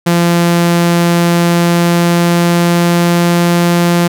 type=tone with pitch glide; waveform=sawtooth; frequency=171.7 to 172.89 Hz; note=F3 to F3; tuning=-29 to -17 cents; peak=-4 dBFS; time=0.06-4.08 s; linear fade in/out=10 ms; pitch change=+12 cents; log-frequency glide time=1.4-3.68 s; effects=none